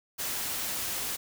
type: noise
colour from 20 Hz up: white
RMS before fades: -33 dBFS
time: 0.18-1.17 s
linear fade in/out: 20 ms
effects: none